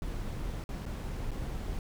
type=noise with dropouts; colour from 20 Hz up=brown; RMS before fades=-36 dBFS; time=0.02-1.79 s; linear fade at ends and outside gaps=1 ms; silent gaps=0.64-0.69 / 0.855-0.862 / 1.309-1.315 s; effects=none